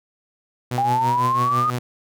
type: tone with tremolo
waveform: sawtooth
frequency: 123.47 Hz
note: B2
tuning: in tune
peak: -17 dBFS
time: 0.71-1.79 s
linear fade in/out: 5 ms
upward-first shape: triangle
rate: 6 Hz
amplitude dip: 80%
type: linear sweep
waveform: sine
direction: up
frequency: 784 to 1244.5 Hz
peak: -17 dBFS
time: 0.78-1.7 s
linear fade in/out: 0 ms
effects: none